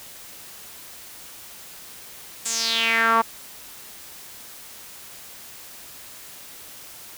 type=tone with band-pass filter sweep; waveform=sawtooth; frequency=227.4 Hz; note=A#3; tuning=43 cents flat; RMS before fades=-21 dBFS; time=2.45-3.22 s; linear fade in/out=10 ms; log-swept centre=8000 to 990 Hz; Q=4.3; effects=white hiss -42 dBFS RMS until 7.17 s